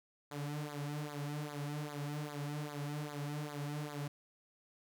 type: tone with flanger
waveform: sawtooth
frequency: 146.83 Hz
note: D3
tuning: in tune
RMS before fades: -41 dBFS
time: 0.31-4.08 s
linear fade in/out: 5 ms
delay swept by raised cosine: 0.35 to 5.05 ms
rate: 2.5 Hz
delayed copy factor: -1
effects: none